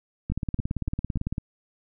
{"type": "two click trains", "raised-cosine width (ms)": 5, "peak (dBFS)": [-17, -15], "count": [4, 20], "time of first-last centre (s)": [[0.3, 1.172], [0.32, 1.381]], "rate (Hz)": [3.44, 17.9], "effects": []}